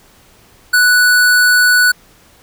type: tone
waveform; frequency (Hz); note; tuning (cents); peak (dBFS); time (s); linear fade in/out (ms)
square; 1480; F#6; 0; -8; 0.73-1.92; 10
effects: pink hiss -47 dBFS RMS until 2.42 s